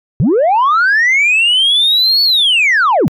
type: linear two-way sweep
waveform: sine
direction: up then down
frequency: 106.9 to 4461 to 106.9 Hz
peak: -6 dBFS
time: 0.2-3.08 s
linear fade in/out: 0 ms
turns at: 2.23 s
effects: tanh soft clip ceiling -6 dBFS